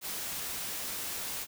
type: noise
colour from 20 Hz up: white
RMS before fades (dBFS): -37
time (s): 0.01-1.47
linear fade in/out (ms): 50
effects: none